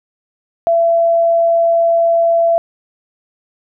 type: tone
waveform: sine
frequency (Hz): 672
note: E5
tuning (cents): +33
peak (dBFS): -9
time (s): 0.67-2.58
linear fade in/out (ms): 0
effects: none